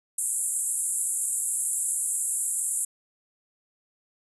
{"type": "band-pass noise", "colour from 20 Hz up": "white", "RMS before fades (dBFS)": -28, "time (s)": [0.18, 2.85], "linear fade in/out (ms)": 5, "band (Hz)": [7400, 11000], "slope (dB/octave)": 96, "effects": []}